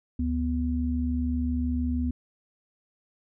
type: tone pair together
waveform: sine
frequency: 73.64 / 246.9 Hz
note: D2 / B3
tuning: +5 / 0 cents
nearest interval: octave + major sixth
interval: 2095 cents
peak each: -27 dBFS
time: 0.19-2.11 s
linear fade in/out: 5 ms
effects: none